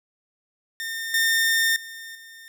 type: tone with level steps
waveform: sawtooth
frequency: 1816 Hz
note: A#6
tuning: 46 cents flat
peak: -25 / -15 / -33 / -39 dBFS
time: 0.8-2.48 s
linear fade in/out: 0 ms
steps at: 1.14 / 1.76 / 2.15 s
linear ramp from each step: 2 ms
effects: none